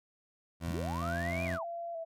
20% pulse tone with pitch glide, 84.1 to 88.13 Hz, E2 to F2, +35 to +16 cents, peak -29 dBFS, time 0.6-1.59 s, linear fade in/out 50 ms, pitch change +81 cents, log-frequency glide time 1.02-1.42 s
sine linear two-way sweep, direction up then down, 52.8 to 2470 to 643 Hz, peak -37 dBFS, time 0.66-1.65 s, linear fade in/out 10 ms, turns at 1.44 s
sine tone with vibrato, 670 Hz, E5, 28 cents sharp, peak -36 dBFS, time 1.01-2.05 s, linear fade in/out 20 ms, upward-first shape square, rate 1.6 Hz, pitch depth 31 cents each way
effects MP3 96 kbps

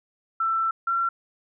sine tone pair in turn, 1335 / 1362.3 Hz, E6 / F6, +22 / -43 cents, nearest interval unison, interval 35 cents, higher second, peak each -21 dBFS, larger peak neither, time 0.4-0.71 / 0.87-1.09 s, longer first, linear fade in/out 5 ms, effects none

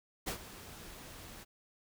pink noise with ADSR envelope, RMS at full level -35 dBFS, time 0.26-1.45 s, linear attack 21 ms, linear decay 89 ms, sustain -15 dB, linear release 28 ms, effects none

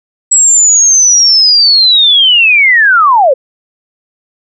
sine linear sweep, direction down, 7800 to 492.4 Hz, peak -3 dBFS, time 0.31-3.34 s, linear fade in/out 10 ms, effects none

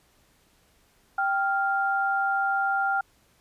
sine tone pair together, 784 / 1396.9 Hz, G5 / F6, 0 / 0 cents, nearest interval minor seventh, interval 1000 cents, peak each -25 dBFS, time 1.18-3.01 s, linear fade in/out 5 ms, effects pink hiss -63 dBFS RMS until 3.4 s + resampled to 32000 Hz

